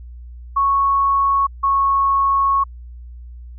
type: tone pair in turn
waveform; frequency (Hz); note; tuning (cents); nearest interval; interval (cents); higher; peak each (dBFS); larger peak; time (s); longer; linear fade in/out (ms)
sine; 1106 / 1101.5; C#6 / C#6; -4 / -11; unison; 7; first; -13; neither; 0.56-1.47 / 1.63-2.64; second; 10
effects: added 60 Hz sine -33 dBFS peak until 3.58 s